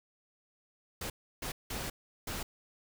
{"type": "noise bursts at uneven times", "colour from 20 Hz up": "pink", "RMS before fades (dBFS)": -38, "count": 4, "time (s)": [[1.01, 1.1], [1.42, 1.52], [1.7, 1.9], [2.27, 2.43]], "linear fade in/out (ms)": 5, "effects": []}